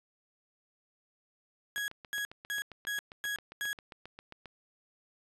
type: tone bursts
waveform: 35% pulse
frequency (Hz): 1661.2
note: G#6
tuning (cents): 0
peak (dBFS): -31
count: 6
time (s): 1.76-3.73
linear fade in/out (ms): 0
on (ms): 120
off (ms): 250
type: click train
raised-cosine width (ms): 0.3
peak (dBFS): -30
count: 21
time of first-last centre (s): 1.78-4.457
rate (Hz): 7.47
effects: resampled to 32000 Hz + 11-bit